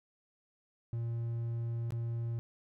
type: tone with dropouts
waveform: triangle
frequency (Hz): 116.54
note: A#2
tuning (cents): 0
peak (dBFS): -31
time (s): 0.93-2.39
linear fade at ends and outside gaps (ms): 0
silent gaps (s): 1.906-1.922
effects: none